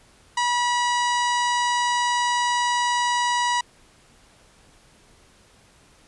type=harmonic tone; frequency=970 Hz; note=B5; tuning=31 cents flat; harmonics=1 / 2 / 3 / 4 / 5 / 6 / 7 / 8 / 9; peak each=-21 / -27 / -31 / -33 / -35 / -37 / -38 / -39 / -40 dBFS; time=0.37-3.61 s; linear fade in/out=5 ms; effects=pink hiss -55 dBFS RMS until 6.07 s + resampled to 24000 Hz